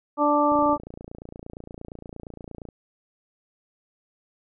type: harmonic tone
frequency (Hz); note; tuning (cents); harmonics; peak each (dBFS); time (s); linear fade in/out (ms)
293.7; D4; 0; 1 / 2 / 3 / 4; -23 / -23 / -23 / -23; 0.17-0.78; 50
type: click train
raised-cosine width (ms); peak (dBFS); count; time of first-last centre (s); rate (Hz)
2; -25; 63; 0.52-2.688; 28.6
effects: none